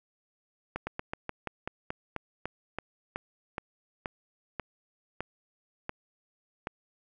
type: slowing click train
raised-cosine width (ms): 0.5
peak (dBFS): -18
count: 18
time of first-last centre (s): 0.76-6.671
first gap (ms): 110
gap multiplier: 1.13
effects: none